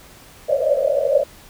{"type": "band-pass noise", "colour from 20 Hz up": "pink", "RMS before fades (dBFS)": -18, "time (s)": [0.48, 1.24], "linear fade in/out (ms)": 10, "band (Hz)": [530, 610], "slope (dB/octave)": 96, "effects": ["pink hiss -45 dBFS RMS until 1.49 s"]}